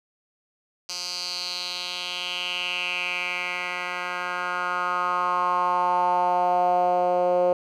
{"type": "tone with band-pass filter sweep", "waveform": "10% pulse", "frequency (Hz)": 178.8, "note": "F3", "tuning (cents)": 41, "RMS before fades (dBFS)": -25, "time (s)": [0.89, 7.53], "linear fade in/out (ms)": 2, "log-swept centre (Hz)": [5200, 540], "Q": 4.3, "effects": []}